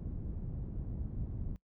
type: low-pass noise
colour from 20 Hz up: pink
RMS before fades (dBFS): -39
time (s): 0-1.56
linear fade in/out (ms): 0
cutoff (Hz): 180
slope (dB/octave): 12
effects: noise-tail reverb RT60 0.1 s tail -22 dB re dry